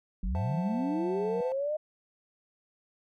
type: linear sweep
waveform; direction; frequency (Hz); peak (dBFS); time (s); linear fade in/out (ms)
sine; up; 32.81 to 622.3; -28; 0.23-1.77; 10
type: tone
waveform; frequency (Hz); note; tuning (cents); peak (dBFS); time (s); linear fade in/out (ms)
sine; 185.2; F#3; +2; -36; 0.23-1.41; 2
type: chord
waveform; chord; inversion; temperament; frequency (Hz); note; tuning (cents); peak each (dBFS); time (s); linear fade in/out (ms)
triangle; F# half-diminished seventh; second; equal; 523.3 / 659.3 / 740 / 880; C5 / E5 / F#5 / A5; 0 / 0 / 0 / 0; -41 / -40 / -43 / -38; 0.35-1.52; 0
effects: none